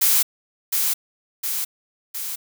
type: noise with echo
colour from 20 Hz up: blue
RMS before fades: -17 dBFS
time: 0.01-0.23 s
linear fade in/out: 10 ms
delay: 710 ms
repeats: 3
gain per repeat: -4 dB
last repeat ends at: 2.36 s
effects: none